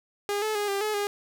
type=tone with pitch steps; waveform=sawtooth; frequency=407.8 / 432.2 / 412.7 / 397.1 / 426.8 / 408.4 Hz; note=G#4 / A4 / G#4 / G4 / G#4 / G#4; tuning=-32 / -31 / -11 / +22 / +47 / -29 cents; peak=-22 dBFS; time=0.29-1.07 s; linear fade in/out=0 ms; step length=130 ms; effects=none